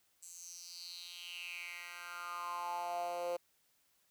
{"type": "tone with high-pass filter sweep", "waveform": "10% pulse", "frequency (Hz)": 174.61, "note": "F3", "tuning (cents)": 0, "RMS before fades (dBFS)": -43, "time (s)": [0.22, 3.37], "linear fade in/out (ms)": 10, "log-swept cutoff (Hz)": [7600, 500], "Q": 5.7, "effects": ["white hiss -74 dBFS RMS until 4.1 s"]}